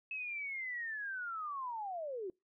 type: linear sweep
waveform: sine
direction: down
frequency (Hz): 2600 to 349.6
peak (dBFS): -38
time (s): 0.11-2.3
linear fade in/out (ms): 2
effects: noise-tail reverb RT60 0.2 s tail -24 dB re dry